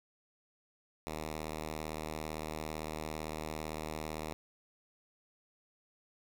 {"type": "tone", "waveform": "5% pulse", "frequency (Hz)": 77.78, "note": "D#2", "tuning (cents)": 0, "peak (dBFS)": -27, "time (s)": [1.07, 4.33], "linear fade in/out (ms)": 0, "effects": []}